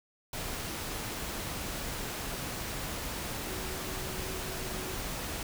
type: tone in noise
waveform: sine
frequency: 373.7 Hz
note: F#4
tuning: 17 cents sharp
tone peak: -44 dBFS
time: 3.47-4.95 s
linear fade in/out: 2 ms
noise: pink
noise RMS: -37 dBFS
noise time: 0.33-5.43 s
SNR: -10 dB
effects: none